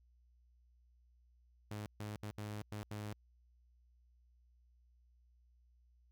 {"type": "tone bursts at uneven times", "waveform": "sawtooth", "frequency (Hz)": 105, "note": "G#2", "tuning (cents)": 19, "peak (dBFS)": -38, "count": 6, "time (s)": [[1.71, 1.86], [2, 2.16], [2.23, 2.31], [2.38, 2.62], [2.72, 2.83], [2.91, 3.13]], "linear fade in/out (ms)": 0, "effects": ["added 60 Hz sine -66 dBFS peak until 6.11 s"]}